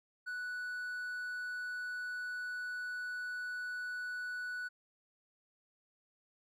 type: tone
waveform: triangle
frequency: 1480 Hz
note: F#6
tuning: in tune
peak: -36 dBFS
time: 0.26-4.69 s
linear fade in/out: 20 ms
effects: none